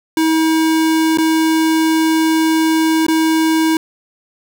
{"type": "tone with dropouts", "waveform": "square", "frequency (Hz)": 320, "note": "D#4", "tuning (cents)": 49, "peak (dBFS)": -12, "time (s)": [0.17, 3.77], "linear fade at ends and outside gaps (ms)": 2, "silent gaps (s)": [[1.174, 1.184], [3.066, 3.083]], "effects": []}